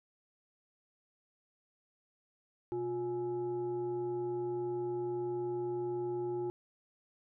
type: tone with frequency modulation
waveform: sine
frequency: 356.1 Hz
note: F4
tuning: 34 cents sharp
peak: -33 dBFS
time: 2.72-6.5 s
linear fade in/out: 0 ms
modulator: 482 Hz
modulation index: 0.49
effects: none